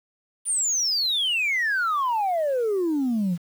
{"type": "exponential sweep", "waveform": "sine", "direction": "down", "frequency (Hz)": [9550, 164.7], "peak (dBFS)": -19, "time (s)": [0.45, 3.38], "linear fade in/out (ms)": 50, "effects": ["tanh soft clip ceiling -19 dBFS", "8-bit"]}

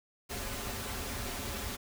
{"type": "noise with comb filter", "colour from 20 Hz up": "pink", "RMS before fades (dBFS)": -38, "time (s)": [0.29, 1.77], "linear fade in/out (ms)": 20, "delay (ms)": 6.3, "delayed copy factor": -0.65, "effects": []}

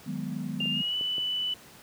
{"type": "chord", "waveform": "sine", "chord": "G# minor seventh", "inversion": "second", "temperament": "equal", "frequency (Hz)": [155.56, 185, 207.7, 246.9], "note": ["D#3", "F#3", "G#3", "B3"], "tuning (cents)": [0, 0, 0, 0], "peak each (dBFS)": -36, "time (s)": [0.06, 0.82], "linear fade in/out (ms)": 10}
{"type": "tone with pitch glide", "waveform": "sine", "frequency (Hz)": [2800, 2984], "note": ["F7", "F#7"], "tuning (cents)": [4, 14], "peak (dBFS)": -27, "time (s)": [0.6, 1.54], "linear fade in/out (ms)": 5, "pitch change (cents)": 110, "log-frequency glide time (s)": [0.71, 0.96]}
{"type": "clicks", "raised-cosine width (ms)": 2, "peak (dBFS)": -28, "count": 4, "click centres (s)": [0.605, 0.657, 1.011, 1.182]}
{"effects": ["pink hiss -51 dBFS RMS until 1.82 s", "high-pass 100 Hz 12 dB/octave"]}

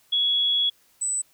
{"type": "tone pair in turn", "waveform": "sine", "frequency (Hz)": [3358, 7987], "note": ["G#7", "B8"], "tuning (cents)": [18, 18], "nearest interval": "octave + minor third", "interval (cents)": 1500, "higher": "second", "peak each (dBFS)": [-19, -23], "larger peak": "first", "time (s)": [[0.12, 0.7], [1.01, 1.22]], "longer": "first", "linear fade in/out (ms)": 10, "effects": ["white hiss -61 dBFS RMS until 1.33 s"]}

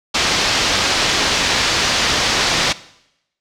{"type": "low-pass noise", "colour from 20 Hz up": "white", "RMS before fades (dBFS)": -17, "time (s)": [0.14, 2.73], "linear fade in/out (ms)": 10, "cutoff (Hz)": 5500, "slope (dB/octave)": 24, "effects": ["noise-tail reverb RT60 0.8 s tail -18 dB re dry"]}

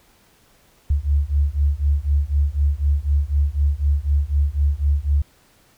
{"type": "beating tone pair", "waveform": "sine", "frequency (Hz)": [70, 74], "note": ["C#2", "D2"], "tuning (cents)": [18, 14], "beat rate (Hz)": 4, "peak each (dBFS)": -19, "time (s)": [0.9, 5.22], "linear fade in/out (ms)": 5, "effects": ["pink hiss -56 dBFS RMS until 5.77 s"]}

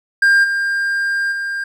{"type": "tone with level steps", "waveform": "triangle", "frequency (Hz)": 1600, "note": "G6", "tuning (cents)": 35, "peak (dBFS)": [-7, -14, -18], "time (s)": [0.22, 1.64], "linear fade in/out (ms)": 5, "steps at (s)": [0.43, 1.31], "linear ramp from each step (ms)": 20, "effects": []}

